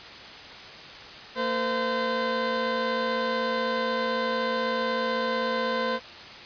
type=tone pair together; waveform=20% pulse; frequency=228.5 / 513 Hz; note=A#3 / C5; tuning=-34 / -34 cents; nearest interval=octave + major second; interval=1400 cents; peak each=-26 / -21 dBFS; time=1.35-6 s; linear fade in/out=50 ms; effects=white hiss -42 dBFS RMS until 6.45 s + resampled to 11025 Hz